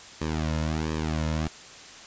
sawtooth tone with flanger, 78.4 Hz, D#2, 14 cents sharp, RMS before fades -28 dBFS, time 0.21-1.48 s, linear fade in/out 5 ms, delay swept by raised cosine 1.4 to 2.6 ms, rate 1.4 Hz, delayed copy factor -1, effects white hiss -45 dBFS RMS until 2.06 s + resampled to 16000 Hz

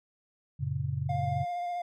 sine chord, F# major, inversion none, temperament just, 92.5 / 115.62 / 138.75 Hz, F#2 / A#2 / C#3, 0 / -14 / +2 cents, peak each -35 / -36 / -31 dBFS, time 0.59-1.45 s, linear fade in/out 20 ms
triangle tone with vibrato, 704 Hz, F5, 14 cents sharp, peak -29 dBFS, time 1.09-1.82 s, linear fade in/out 5 ms, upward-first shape triangle, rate 15 Hz, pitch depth 22 cents each way
effects none

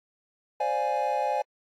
triangle chord, D half-diminished seventh, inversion third, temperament equal, 523.3 / 587.3 / 698.5 / 830.6 Hz, C5 / D5 / F5 / Ab5, 0 / 0 / 0 / 0 cents, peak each -30 / -29 / -31 / -25 dBFS, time 0.6-1.42 s, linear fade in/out 5 ms, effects AAC 64 kbps

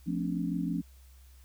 sine chord, D minor seventh, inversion first, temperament equal with one note detuned, 174.61 / 220 / 261.6 / 287.5 Hz, F3 / A3 / C4 / D4, 0 / 0 / 0 / -37 cents, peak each -32 / -37 / -36 / -35 dBFS, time 0.06-0.82 s, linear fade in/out 20 ms, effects added 65 Hz sine -52 dBFS peak until 1.44 s + white hiss -64 dBFS RMS until 1.44 s

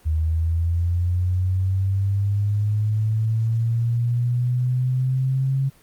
sine linear sweep, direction up, 77.78 to 135.9 Hz, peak -18 dBFS, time 0.05-5.7 s, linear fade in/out 20 ms, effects pink hiss -54 dBFS RMS until 5.82 s + Opus 24 kbps

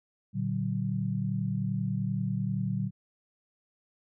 sine chord, Bb augmented, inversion none, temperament equal with one note detuned, 116.54 / 146.83 / 189.32 Hz, Bb2 / D3 / F#3, 0 / 0 / +40 cents, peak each -32 / -33 / -31 dBFS, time 0.33-2.91 s, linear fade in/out 50 ms, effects none

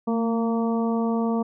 harmonic tone with a mistuned harmonic, 230.1 Hz, A#3, 22 cents flat, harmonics 1 / 2 / 3 / 4 / 5, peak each -22 / -28 / -32 / -34 / -36 dBFS, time 0.07-1.43 s, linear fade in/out 10 ms, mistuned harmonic 1, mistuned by -27 cents, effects none

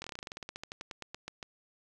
slowing click train, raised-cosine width 0.2 ms, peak -23 dBFS, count 22, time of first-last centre 0.02-1.428 s, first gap 22 ms, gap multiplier 1.1, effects none

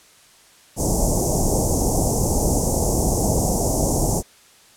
pink band-stop noise, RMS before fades -19 dBFS, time 0.76-4.23 s, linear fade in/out 50 ms, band 850 to 5900 Hz, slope 48 dB/octave, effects white hiss -51 dBFS RMS until 4.76 s + low-pass 10000 Hz 12 dB/octave

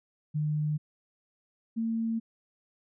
sine tone pair in turn, 151.2 / 226.5 Hz, D#3 / A#3, -49 / -50 cents, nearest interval perfect fifth, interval 699 cents, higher second, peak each -26 / -27 dBFS, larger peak first, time 0.34-0.78 / 1.76-2.2 s, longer neither, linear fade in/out 20 ms, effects none

